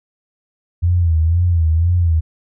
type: tone with vibrato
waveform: sine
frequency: 84 Hz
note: E2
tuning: 33 cents sharp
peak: -11 dBFS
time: 0.82-2.21 s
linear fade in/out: 20 ms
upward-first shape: sine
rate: 2 Hz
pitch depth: 97 cents each way
effects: none